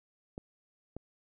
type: clicks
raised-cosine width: 2 ms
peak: -27 dBFS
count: 2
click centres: 0.379 / 0.966 s
effects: none